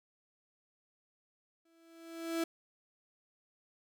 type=tone with exponential growth; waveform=35% pulse; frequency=330.7 Hz; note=E4; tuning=6 cents sharp; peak=-28 dBFS; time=1.65-2.44 s; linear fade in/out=5 ms; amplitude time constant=170 ms; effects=none